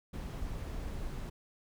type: noise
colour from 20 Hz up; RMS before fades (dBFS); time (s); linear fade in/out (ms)
brown; -39; 0.13-1.3; 10
effects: none